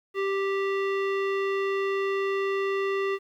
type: tone with low-pass filter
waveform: square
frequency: 392 Hz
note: G4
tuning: in tune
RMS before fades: -27 dBFS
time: 0.14-3.19 s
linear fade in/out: 50 ms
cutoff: 2500 Hz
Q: 1.6
effects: 10-bit